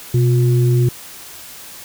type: tone pair together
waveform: sine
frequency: 125.6 / 356.2 Hz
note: B2 / F4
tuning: +30 / +34 cents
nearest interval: octave + tritone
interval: 1804 cents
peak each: -11 / -20 dBFS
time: 0.14-0.89 s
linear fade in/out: 5 ms
effects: white hiss -36 dBFS RMS until 1.84 s